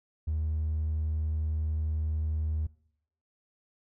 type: tone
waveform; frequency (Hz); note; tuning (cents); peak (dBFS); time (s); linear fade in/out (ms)
triangle; 77.78; D#2; 0; -24; 0.27-2.67; 10
effects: noise-tail reverb RT60 0.7 s tail -24 dB re dry + tanh soft clip ceiling -23 dBFS